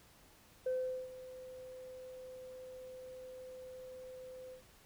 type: tone with ADSR envelope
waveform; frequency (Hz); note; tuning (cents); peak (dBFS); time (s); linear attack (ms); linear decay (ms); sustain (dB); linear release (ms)
sine; 512; C5; -38; -30; 0.66-4.63; 6; 420; -17; 110
effects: tanh soft clip ceiling -30 dBFS + pink hiss -63 dBFS RMS until 4.85 s